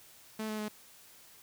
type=tone with pitch steps; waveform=sawtooth; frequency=217.8 / 215 / 212.3 Hz; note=A3 / A3 / G#3; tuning=-17 / -40 / +38 cents; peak=-31 dBFS; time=0.39-0.684 s; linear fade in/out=5 ms; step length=98 ms; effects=white hiss -57 dBFS RMS until 1.42 s